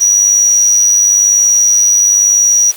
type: tone with amplitude modulation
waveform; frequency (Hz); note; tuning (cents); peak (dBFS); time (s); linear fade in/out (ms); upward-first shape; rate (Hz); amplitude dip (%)
triangle; 5800; F#8; -35; -3; 0-2.72; 20; sine; 101; 40
effects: white hiss -31 dBFS RMS until 2.76 s + high-pass 400 Hz 12 dB/octave